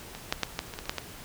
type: clicks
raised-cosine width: 0.2 ms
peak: -22 / -8 / -8 / -11 / -22 / -18 / -23 / -10 / -13 dBFS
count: 9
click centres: 0.15 / 0.325 / 0.433 / 0.591 / 0.738 / 0.789 / 0.856 / 0.895 / 0.983 s
effects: pink hiss -45 dBFS RMS until 1.24 s